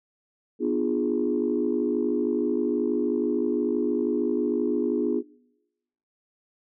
sine chord, B diminished seventh, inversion none, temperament equal with one note detuned, 246.9 / 299.8 / 349.2 / 415.3 Hz, B3 / D4 / F4 / Ab4, 0 / +36 / 0 / 0 cents, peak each -27 dBFS, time 0.59-5.23 s, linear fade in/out 50 ms, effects noise-tail reverb RT60 1.0 s tail -25 dB re dry + tanh soft clip ceiling -13 dBFS

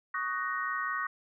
sine chord, D# minor seventh, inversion third, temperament just, 1120.1 / 1244.5 / 1493.4 / 1866.8 Hz, C#6 / D#6 / F#6 / A#6, +18 / 0 / +16 / +2 cents, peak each -35 / -37 / -37 / -35 dBFS, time 0.14-1.07 s, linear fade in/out 5 ms, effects none

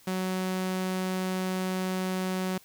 sawtooth tone, 186.1 Hz, F#3, 10 cents sharp, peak -24 dBFS, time 0.07-2.58 s, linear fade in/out 5 ms, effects white hiss -57 dBFS RMS until 2.64 s

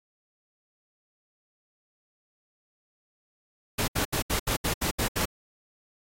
pink noise bursts, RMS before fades -27 dBFS, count 9, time 3.78-5.256 s, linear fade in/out 10 ms, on 100 ms, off 72 ms, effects AAC 48 kbps

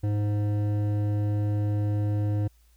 sine tone with hard clipping, 103.9 Hz, G#2, 1 cent sharp, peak -25 dBFS, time 0.03-2.48 s, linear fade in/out 10 ms, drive 11 dB, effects added 57 Hz sine -57 dBFS peak until 2.76 s + white hiss -67 dBFS RMS until 2.76 s

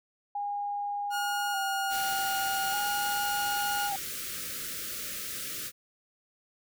sine tone with vibrato, 799 Hz, G5, 33 cents sharp, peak -30 dBFS, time 0.35-3.96 s, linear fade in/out 5 ms, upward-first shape square, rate 0.42 Hz, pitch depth 35 cents each way
sawtooth tone, 1431 Hz, F6, 42 cents sharp, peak -28 dBFS, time 1.1-3.91 s, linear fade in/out 50 ms
white band-stop noise, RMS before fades -37 dBFS, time 1.89-5.72 s, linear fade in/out 50 ms, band 590 to 1200 Hz, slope 96 dB/octave
effects none

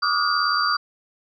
sine tone cluster, 1159 / 1237 / 1429 / 4675 Hz, D6 / D#6 / F6 / D8, -23 / -10 / +39 / -9 cents, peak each -24 dBFS, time 0.02-0.77 s, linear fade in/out 10 ms, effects none

